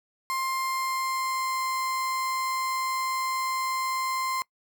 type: tone with pitch glide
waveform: 35% pulse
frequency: 1055 to 1045.3 Hz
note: C6 to C6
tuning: +14 to -2 cents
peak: -25 dBFS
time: 0.3-4.42 s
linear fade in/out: 0 ms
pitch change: -16 cents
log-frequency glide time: 0.48-1.65 s
effects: noise-tail reverb RT60 0.1 s tail -23 dB re dry